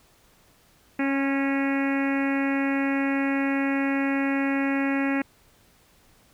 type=harmonic tone with a mistuned harmonic; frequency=275 Hz; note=C#4; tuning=14 cents flat; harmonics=1 / 2 / 3 / 4 / 5 / 6 / 7 / 8 / 9 / 10; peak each=-23 / -33 / -35 / -40 / -38 / -35 / -34 / -36 / -37 / -44 dBFS; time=0.99-5.22 s; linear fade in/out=5 ms; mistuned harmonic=4; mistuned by=-21 cents; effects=pink hiss -59 dBFS RMS until 6.33 s